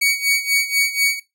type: tone with tremolo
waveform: sawtooth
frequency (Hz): 2248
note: C#7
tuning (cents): +24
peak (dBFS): -10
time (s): 0.01-1.2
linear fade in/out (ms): 10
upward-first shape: sine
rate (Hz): 4.1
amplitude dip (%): 80
effects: noise-tail reverb RT60 0.2 s tail -17 dB re dry